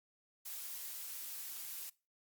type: noise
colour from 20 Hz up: blue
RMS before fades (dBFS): -45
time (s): 0.45-1.9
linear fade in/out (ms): 10
effects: noise-tail reverb RT60 0.3 s tail -22 dB re dry + Opus 48 kbps